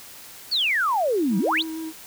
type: exponential two-way sweep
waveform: sine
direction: down then up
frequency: 4714 to 177.1 to 4714 Hz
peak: -19 dBFS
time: 0.51-1.63 s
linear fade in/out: 20 ms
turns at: 1.38 s
type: tone with vibrato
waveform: triangle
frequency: 320.6 Hz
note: E4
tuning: 48 cents flat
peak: -27 dBFS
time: 1.29-1.93 s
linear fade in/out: 50 ms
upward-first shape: square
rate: 6.4 Hz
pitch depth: 12 cents each way
effects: white hiss -43 dBFS RMS until 2.06 s